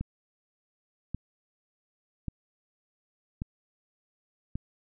click train, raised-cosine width 5 ms, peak -20 dBFS, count 5, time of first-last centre 0.01-4.555 s, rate 0.88 Hz, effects none

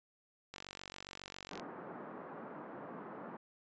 click train, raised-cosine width 0.2 ms, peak -28 dBFS, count 51, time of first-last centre 0.54-1.597 s, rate 47.3 Hz
pink band-pass noise, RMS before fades -48 dBFS, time 1.51-3.37 s, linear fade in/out 5 ms, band 190 to 1400 Hz, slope 24 dB/octave
effects resampled to 16000 Hz

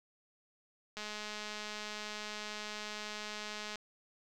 click train, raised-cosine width 0.2 ms, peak -25 dBFS, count 589, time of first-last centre 0.97-3.757 s, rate 211 Hz, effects none

